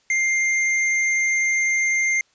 sine tone with hard clipping, 2104 Hz, C7, 9 cents sharp, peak -19 dBFS, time 0.1-2.21 s, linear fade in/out 2 ms, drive 16 dB, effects white hiss -62 dBFS RMS until 2.34 s + resampled to 16000 Hz

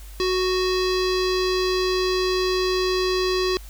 square tone with low-pass filter, 370 Hz, F#4, in tune, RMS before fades -22 dBFS, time 0.2-3.57 s, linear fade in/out 0 ms, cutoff 4700 Hz, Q 4, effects added 50 Hz sine -37 dBFS peak until 3.69 s + white hiss -48 dBFS RMS until 3.69 s

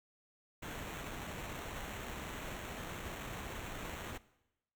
pink noise with sample-and-hold, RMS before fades -44 dBFS, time 0.62-4.18 s, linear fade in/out 10 ms, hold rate 4900 Hz, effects noise-tail reverb RT60 0.9 s tail -19 dB re dry

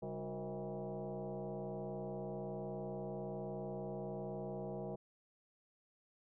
sine tone with frequency modulation, 136.4 Hz, C#3, 28 cents flat, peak -40 dBFS, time 0.02-4.96 s, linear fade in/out 10 ms, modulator 167 Hz, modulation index 3.6, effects none

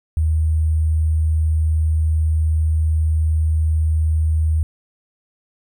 sine tone with sample-and-hold, 78.7 Hz, D#2, 20 cents sharp, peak -14 dBFS, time 0.17-4.63 s, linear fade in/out 0 ms, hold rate 8820 Hz, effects none

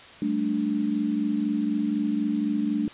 sine chord, G suspended second, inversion none, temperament equal, 196 / 220 / 293.7 Hz, G3 / A3 / D4, 0 / 0 / 0 cents, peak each -31 / -26 / -26 dBFS, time 0.22-2.88 s, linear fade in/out 2 ms, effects white hiss -46 dBFS RMS until 2.93 s + resampled to 8000 Hz

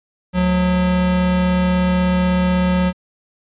square tone pair together, 72.6 / 181.57 Hz, D2 / F#3, -19 / -32 cents, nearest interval octave + major third, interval 1587 cents, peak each -24 / -15 dBFS, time 0.33-2.93 s, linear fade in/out 50 ms, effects resampled to 8000 Hz

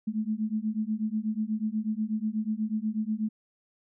sine beating tone pair, 212.3 / 220.5 Hz, G#3 / A3, +38 / +4 cents, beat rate 8.2 Hz, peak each -30 dBFS, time 0.07-3.29 s, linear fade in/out 10 ms, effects none

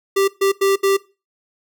square tone bursts at uneven times, 392 Hz, G4, in tune, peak -14 dBFS, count 4, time 0.16-0.28 / 0.41-0.52 / 0.61-0.76 / 0.83-0.97 s, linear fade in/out 10 ms, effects noise-tail reverb RT60 0.3 s tail -20 dB re dry

